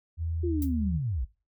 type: tone with pitch glide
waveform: sine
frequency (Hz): 82.41 to 76.89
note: E2 to D#2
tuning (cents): 0 to -20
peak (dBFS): -28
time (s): 0.17-1.01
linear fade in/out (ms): 50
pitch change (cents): -120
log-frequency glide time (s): 0.36-0.67
type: linear sweep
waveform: sine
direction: down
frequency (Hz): 360.2 to 48.45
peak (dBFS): -27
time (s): 0.43-1.25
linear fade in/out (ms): 10
type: noise with exponential decay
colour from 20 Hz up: violet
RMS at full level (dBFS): -35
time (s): 0.62-0.72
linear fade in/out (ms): 1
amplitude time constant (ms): 20
effects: noise-tail reverb RT60 0.3 s tail -18 dB re dry